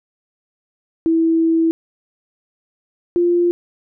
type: tone pair in turn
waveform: sine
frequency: 327.3 / 348.2 Hz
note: E4 / F4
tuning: -12 / -5 cents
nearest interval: minor second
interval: 107 cents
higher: second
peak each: -12 dBFS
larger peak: neither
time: 1.06-1.71 / 3.16-3.51 s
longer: first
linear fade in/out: 0 ms
effects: none